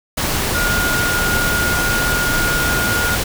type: tone in noise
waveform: sine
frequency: 1428 Hz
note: F6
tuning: 38 cents sharp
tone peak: -18 dBFS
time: 0.54-3.16 s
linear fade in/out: 10 ms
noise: pink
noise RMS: -19 dBFS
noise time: 0.17-3.24 s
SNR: -2 dB
effects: none